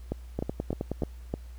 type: two click trains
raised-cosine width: 2 ms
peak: -16 / -16 dBFS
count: 7 / 5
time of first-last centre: 0.39-1.022 / 0.12-1.34 s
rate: 9.5 / 3.28 Hz
effects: added 60 Hz sine -41 dBFS peak until 1.58 s + pink hiss -60 dBFS RMS until 1.58 s